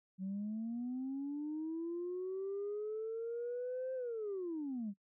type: linear two-way sweep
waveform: sine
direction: up then down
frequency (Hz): 185 to 523.3 to 190.5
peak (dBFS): -36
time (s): 0.18-4.94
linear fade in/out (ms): 50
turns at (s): 3.94
effects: noise-tail reverb RT60 0.1 s tail -22 dB re dry + tanh soft clip ceiling -34 dBFS